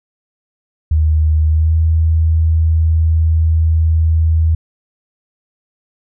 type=tone with pitch glide; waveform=sine; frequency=77.78 to 80.48 Hz; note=D#2 to E2; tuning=0 to -41 cents; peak=-9 dBFS; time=0.91-4.55 s; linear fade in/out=5 ms; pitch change=+59 cents; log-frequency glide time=1.48-1.75 s; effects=none